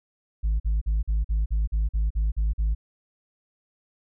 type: tone bursts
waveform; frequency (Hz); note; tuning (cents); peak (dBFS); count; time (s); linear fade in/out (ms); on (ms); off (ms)
sine; 53.2; G#1; +42; -18; 11; 0.43-2.75; 20; 170; 45
effects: tanh soft clip ceiling -19 dBFS